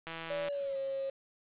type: click train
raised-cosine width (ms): 0.3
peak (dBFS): -25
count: 69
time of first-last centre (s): 0.07-0.485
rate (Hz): 164
type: tone with pitch glide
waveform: sine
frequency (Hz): 578 to 542.4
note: D5 to C#5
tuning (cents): -28 to -38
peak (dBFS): -33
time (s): 0.3-1.1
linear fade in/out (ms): 5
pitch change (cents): -110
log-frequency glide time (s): 0.45-0.77
effects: resampled to 8000 Hz + 9-bit